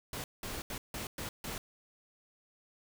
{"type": "noise bursts at uneven times", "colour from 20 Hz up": "pink", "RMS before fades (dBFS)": -40, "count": 6, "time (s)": [[0.13, 0.24], [0.43, 0.62], [0.7, 0.78], [0.94, 1.07], [1.18, 1.29], [1.44, 1.58]], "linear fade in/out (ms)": 2, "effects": []}